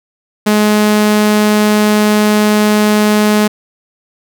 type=tone; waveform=sawtooth; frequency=211 Hz; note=G#3; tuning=28 cents sharp; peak=-4 dBFS; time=0.46-3.48 s; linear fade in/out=10 ms; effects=none